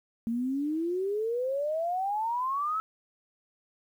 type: exponential sweep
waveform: sine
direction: up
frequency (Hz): 225.1 to 1318.5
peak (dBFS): -27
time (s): 0.27-2.8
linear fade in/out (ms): 0
effects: 10-bit